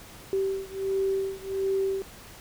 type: beating tone pair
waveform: sine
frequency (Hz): 386.7 / 388.1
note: G4 / G4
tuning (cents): -24 / -17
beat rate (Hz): 1.4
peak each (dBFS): -28 / -29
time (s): 0.33-2.02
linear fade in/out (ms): 0
effects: pink hiss -47 dBFS RMS until 2.4 s